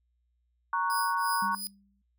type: chord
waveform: sine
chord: F# major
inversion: first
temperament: equal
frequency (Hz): 932.3 / 1108.7 / 1480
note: A#5 / C#6 / F#6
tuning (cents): 0 / 0 / 0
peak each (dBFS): -30 / -29 / -33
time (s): 0.73-1.55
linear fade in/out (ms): 2
type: tone with tremolo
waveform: 15% pulse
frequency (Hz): 4978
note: D#8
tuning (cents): 0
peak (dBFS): -25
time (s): 0.9-1.67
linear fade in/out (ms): 0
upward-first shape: triangle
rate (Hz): 2.9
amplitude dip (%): 100
type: tone with exponential decay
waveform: sine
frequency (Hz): 198.3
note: G3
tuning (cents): +20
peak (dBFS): -35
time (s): 1.42-2.02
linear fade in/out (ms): 5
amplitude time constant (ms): 130
effects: noise-tail reverb RT60 0.2 s tail -22 dB re dry + added 60 Hz sine -70 dBFS peak until 2.18 s